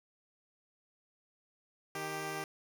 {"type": "tone pair together", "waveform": "10% pulse", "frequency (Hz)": [155.56, 393.3], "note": ["D#3", "G4"], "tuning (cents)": [0, 6], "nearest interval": "octave + major third", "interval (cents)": 1606, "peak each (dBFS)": [-34, -30], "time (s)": [1.95, 2.44], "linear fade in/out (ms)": 2, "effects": []}